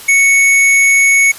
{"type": "tone", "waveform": "square", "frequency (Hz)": 2217, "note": "C#7", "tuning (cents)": 0, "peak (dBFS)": -7, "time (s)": [0.08, 1.32], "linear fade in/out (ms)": 10, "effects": ["white hiss -32 dBFS RMS until 1.38 s", "resampled to 32000 Hz"]}